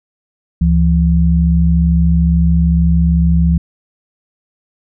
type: tone pair together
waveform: sine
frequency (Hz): 70.9 / 168.53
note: C#2 / E3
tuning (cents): +40 / +39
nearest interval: octave + minor third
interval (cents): 1499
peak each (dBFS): -11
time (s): 0.61-3.58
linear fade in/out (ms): 5
effects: none